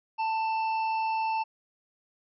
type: harmonic tone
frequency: 887 Hz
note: A5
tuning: 14 cents sharp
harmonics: 1 / 3 / 5 / 6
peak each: -26 / -37 / -50 / -51 dBFS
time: 0.18-1.44 s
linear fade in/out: 20 ms
effects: none